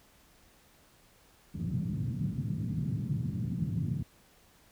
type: band-pass noise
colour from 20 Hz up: pink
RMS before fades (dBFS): -33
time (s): 1.54-4.03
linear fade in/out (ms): 5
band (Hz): 110 to 190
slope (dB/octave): 24
effects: pink hiss -62 dBFS RMS until 4.71 s